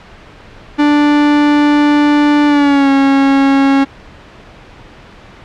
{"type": "tone with pitch glide", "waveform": "45% pulse", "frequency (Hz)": [293.7, 274], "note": ["D4", "C#4"], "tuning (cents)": [0, -20], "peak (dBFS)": -7, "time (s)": [0.78, 3.85], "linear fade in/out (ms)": 20, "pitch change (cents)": -120, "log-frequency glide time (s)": [2.47, 2.9], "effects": ["pink hiss -37 dBFS RMS until 5.44 s", "low-pass 3000 Hz 12 dB/octave"]}